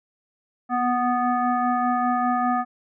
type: tone with frequency modulation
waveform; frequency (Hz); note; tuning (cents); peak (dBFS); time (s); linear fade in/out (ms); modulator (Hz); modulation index
sine; 740; F#5; 0; -19; 0.69-2.65; 50; 495; 1.2
effects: none